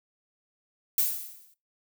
violet noise with exponential decay, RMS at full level -22 dBFS, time 0.98-1.54 s, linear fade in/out 2 ms, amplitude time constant 120 ms, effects noise-tail reverb RT60 0.2 s tail -17 dB re dry

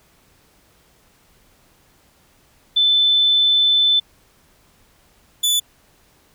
sine / sawtooth tone pair in turn, 3520 / 3478 Hz, A7 / A7, 0 / -21 cents, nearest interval unison, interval 21 cents, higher first, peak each -12 dBFS, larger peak neither, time 2.76-4 / 5.43-5.6 s, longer first, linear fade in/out 10 ms, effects pink hiss -56 dBFS RMS until 6.34 s

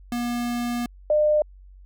square / sine tone pair in turn, 240.1 / 603.5 Hz, B3 / D5, -49 / +47 cents, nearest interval octave + major third, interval 1596 cents, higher second, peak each -25 / -16 dBFS, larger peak second, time 0.12-0.86 / 1.1-1.42 s, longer first, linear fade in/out 2 ms, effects added 47 Hz sine -44 dBFS peak until 1.85 s

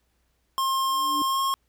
square tone with pitch glide, 1066 to 1079 Hz, C6 to C#6, +32 to -47 cents, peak -23 dBFS, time 0.58-1.54 s, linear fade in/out 0 ms, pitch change +21 cents, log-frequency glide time 1.24-1.41 s
sine tone with exponential growth, 293.7 Hz, D4, in tune, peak -27 dBFS, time 0.76-1.22 s, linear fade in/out 1 ms, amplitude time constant 100 ms
effects added 60 Hz sine -70 dBFS peak until 1.68 s + pink hiss -72 dBFS RMS until 1.68 s

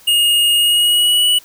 square tone with pitch glide, 2856 to 2945 Hz, F7 to F#7, +38 to -9 cents, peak -11 dBFS, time 0.07-1.39 s, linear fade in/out 10 ms, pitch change +53 cents, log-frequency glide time 0.56-1.26 s, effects white hiss -45 dBFS RMS until 1.44 s

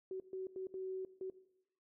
sine tone bursts at uneven times, 376.8 Hz, F#4, 32 cents sharp, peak -39 dBFS, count 5, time 0.11-0.2 / 0.33-0.47 / 0.56-0.67 / 0.74-1.05 / 1.21-1.3 s, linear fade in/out 2 ms, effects noise-tail reverb RT60 0.8 s tail -17 dB re dry

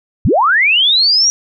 sine linear sweep, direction up, 51.3 to 5800 Hz, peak -8 dBFS, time 0.25-1.3 s, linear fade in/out 0 ms, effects none

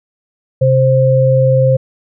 sine tone pair together, 131.3 / 525.2 Hz, C3 / C5, +6 / +6 cents, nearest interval 2 octaves, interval 2400 cents, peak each -10 dBFS, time 0.61-1.77 s, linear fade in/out 10 ms, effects none

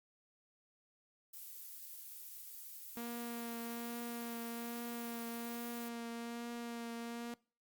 violet noise, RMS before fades -50 dBFS, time 1.33-5.89 s, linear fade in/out 10 ms
sawtooth tone with vibrato, 234.8 Hz, A#3, 13 cents sharp, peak -38 dBFS, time 2.97-7.34 s, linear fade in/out 0 ms, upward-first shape triangle, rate 1.2 Hz, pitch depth 18 cents each way
effects noise-tail reverb RT60 0.4 s tail -24 dB re dry + Opus 48 kbps

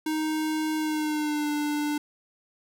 square tone with pitch glide, 311.5 to 296.1 Hz, D#4 to D4, +2 to +14 cents, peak -26 dBFS, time 0.06-1.98 s, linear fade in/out 5 ms, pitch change -88 cents, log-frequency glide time 0.77-1.51 s, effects none

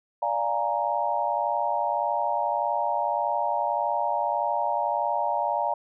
sine chord, Bb dominant seventh, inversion first, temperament equal, 587.3 / 698.5 / 830.6 / 932.3 Hz, D5 / F5 / Ab5 / Bb5, 0 / 0 / 0 / 0 cents, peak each -30 / -29 / -29 / -27 dBFS, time 0.22-5.74 s, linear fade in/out 5 ms, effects none

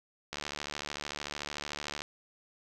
click train, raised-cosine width 0.2 ms, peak -19 dBFS, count 125, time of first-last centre 0.33-2.019 s, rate 73.4 Hz, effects none

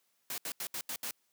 white noise bursts at uneven times, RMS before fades -38 dBFS, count 6, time 0.3-0.38 / 0.45-0.52 / 0.6-0.67 / 0.74-0.81 / 0.89-0.96 / 1.03-1.11 s, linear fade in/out 2 ms, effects white hiss -75 dBFS RMS until 1.32 s + high-pass 150 Hz 12 dB/octave

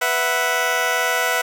15% pulse chord, B suspended fourth, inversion none, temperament just, 493.9 / 658.5 / 740.8 Hz, B4 / E5 / F#5, 0 / -2 / +2 cents, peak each -17 dBFS, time 0.01-1.42 s, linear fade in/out 10 ms, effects none

